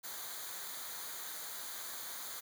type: noise with comb filter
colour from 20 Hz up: white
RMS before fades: -44 dBFS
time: 0.03-2.41 s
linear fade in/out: 20 ms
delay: 0.37 ms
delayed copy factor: -0.7
effects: none